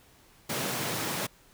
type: high-pass noise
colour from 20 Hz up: pink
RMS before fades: -32 dBFS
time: 0.49-1.27 s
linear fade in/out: 10 ms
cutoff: 110 Hz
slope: 48 dB/octave
effects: pink hiss -59 dBFS RMS until 1.53 s